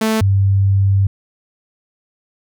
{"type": "tone pair in turn", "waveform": ["sawtooth", "sine"], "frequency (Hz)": [220, 98], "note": ["A3", "G2"], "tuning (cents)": [0, 0], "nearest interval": "octave + major second", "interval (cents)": 1400, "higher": "first", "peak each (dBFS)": -10, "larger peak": "neither", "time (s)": [[0.01, 0.21], [0.21, 1.07]], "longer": "second", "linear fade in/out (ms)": 5, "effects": []}